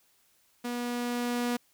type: tone with level ramp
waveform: sawtooth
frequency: 242 Hz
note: B3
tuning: 35 cents flat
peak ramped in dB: -28 to -23 dBFS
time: 0.64-1.57 s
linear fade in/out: 10 ms
effects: white hiss -67 dBFS RMS until 1.73 s